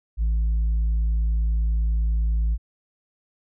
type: tone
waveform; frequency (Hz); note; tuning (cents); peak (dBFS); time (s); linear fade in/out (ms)
sine; 55; A1; 0; -16; 0.17-2.58; 50
effects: tanh soft clip ceiling -18 dBFS